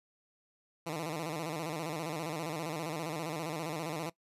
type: tone with vibrato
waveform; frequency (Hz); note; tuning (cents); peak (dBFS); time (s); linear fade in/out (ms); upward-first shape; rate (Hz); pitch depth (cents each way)
10% pulse; 159.2; D#3; +40; -27; 0.86-4.1; 10; square; 15; 95
effects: noise-tail reverb RT60 0.1 s tail -20 dB re dry + resampled to 32000 Hz